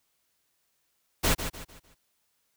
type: noise with echo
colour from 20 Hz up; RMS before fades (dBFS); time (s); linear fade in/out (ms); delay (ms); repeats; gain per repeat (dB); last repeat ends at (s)
pink; -23; 1.23-1.35; 20; 150; 4; -9; 1.95
effects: white hiss -74 dBFS RMS until 2.56 s